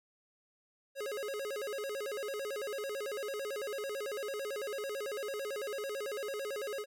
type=tone with vibrato; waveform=square; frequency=479.7 Hz; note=A#4; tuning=50 cents sharp; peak=-37 dBFS; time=0.95-6.86 s; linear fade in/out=50 ms; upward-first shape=square; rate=9 Hz; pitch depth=230 cents each way; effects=none